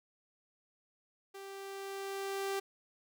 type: tone with level ramp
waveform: sawtooth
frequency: 392 Hz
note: G4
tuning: in tune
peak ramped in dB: -42 to -29 dBFS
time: 1.34-2.6 s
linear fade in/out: 10 ms
effects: none